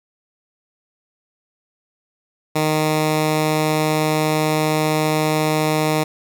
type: tone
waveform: 10% pulse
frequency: 154.8 Hz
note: D#3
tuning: 9 cents flat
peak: -8 dBFS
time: 2.55-6.04 s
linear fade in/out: 10 ms
effects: none